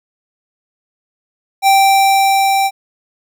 square tone with level ramp, 782 Hz, G5, 4 cents flat, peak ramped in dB -7 to -12 dBFS, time 1.62-2.71 s, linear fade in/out 50 ms, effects none

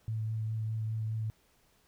sine tone with vibrato, 110.2 Hz, A2, 3 cents sharp, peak -31 dBFS, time 0.08-1.3 s, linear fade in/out 0 ms, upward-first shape triangle, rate 4.9 Hz, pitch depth 16 cents each way, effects pink hiss -68 dBFS RMS until 1.87 s

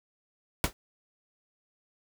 pink noise with exponential decay, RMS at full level -22 dBFS, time 0.64-0.73 s, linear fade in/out 0 ms, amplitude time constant 19 ms, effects none

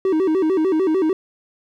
triangle tone with vibrato, 346.4 Hz, F4, 14 cents flat, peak -13 dBFS, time 0.05-1.13 s, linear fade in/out 2 ms, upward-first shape square, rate 6.7 Hz, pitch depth 170 cents each way, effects none

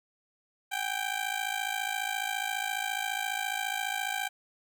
15% pulse ring-modulated tone, 784 Hz, G5, in tune, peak -21 dBFS, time 0.71-4.29 s, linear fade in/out 20 ms, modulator 27.3 Hz, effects none

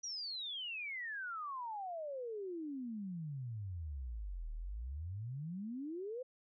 sine exponential two-way sweep, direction down then up, 5900 to 37.05 to 525 Hz, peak -40 dBFS, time 0.03-6.23 s, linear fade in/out 10 ms, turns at 4.52 s, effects none

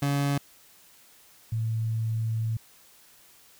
30% pulse / sine tone pair in turn, 141.5 / 112.08 Hz, C#3 / A2, +36 / +32 cents, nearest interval major third, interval 404 cents, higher first, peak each -21 / -25 dBFS, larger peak first, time 0.02-0.38 / 1.52-2.57 s, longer second, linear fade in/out 5 ms, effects white hiss -56 dBFS RMS until 3.59 s

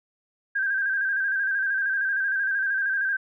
sine tone with vibrato, 1585 Hz, G6, 19 cents sharp, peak -22 dBFS, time 0.55-3.17 s, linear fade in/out 10 ms, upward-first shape square, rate 13 Hz, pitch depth 43 cents each way, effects none

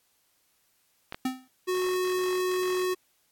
clicks, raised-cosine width 0.3 ms, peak -19 dBFS, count 2, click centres 1.124 / 1.145 s
square tone with exponential decay, 258 Hz, C4, 24 cents flat, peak -24 dBFS, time 1.25-1.48 s, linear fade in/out 5 ms, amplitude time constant 48 ms
square tone, 367.2 Hz, F#4, 13 cents flat, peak -26 dBFS, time 1.67-2.95 s, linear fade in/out 20 ms
effects white hiss -69 dBFS RMS until 3.31 s + AAC 64 kbps

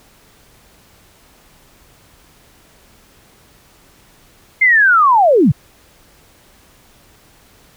sine linear sweep, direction down, 2129 to 105.1 Hz, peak -7 dBFS, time 4.61-5.52 s, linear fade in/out 10 ms, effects pink hiss -49 dBFS RMS until 7.76 s

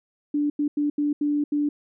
sine tone bursts at uneven times, 293 Hz, D4, 4 cents flat, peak -20 dBFS, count 6, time 0.34-0.5 / 0.59-0.68 / 0.77-0.9 / 0.98-1.13 / 1.21-1.44 / 1.52-1.69 s, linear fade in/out 5 ms, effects none

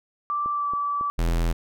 sine tone with pitch glide, 1171 to 1154.9 Hz, D6 to D6, -5 to -29 cents, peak -23 dBFS, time 0.3-1.1 s, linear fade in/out 0 ms, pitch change -24 cents, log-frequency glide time 0.52-0.69 s
click train, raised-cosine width 2 ms, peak -26 dBFS, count 4, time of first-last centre 0.46-1.286 s, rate 3.63 Hz
square tone, 42 Hz, E1, 33 cents sharp, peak -21 dBFS, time 1.18-1.53 s, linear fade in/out 10 ms
effects none

